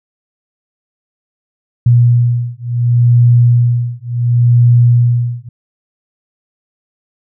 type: beating tone pair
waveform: sine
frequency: 120 / 120.7 Hz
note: B2 / B2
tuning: -49 / -39 cents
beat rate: 0.7 Hz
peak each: -10 dBFS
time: 1.86-5.49 s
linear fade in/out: 5 ms
effects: none